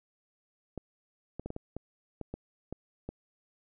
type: clicks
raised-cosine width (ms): 2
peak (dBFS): -24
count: 10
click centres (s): 0.777 / 1.396 / 1.46 / 1.504 / 1.564 / 1.766 / 2.213 / 2.34 / 2.726 / 3.09
effects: none